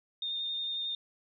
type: tone with vibrato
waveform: sine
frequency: 3650 Hz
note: A#7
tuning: 37 cents flat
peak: -32 dBFS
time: 0.22-0.95 s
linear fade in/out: 2 ms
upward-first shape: triangle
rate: 11 Hz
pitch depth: 16 cents each way
effects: none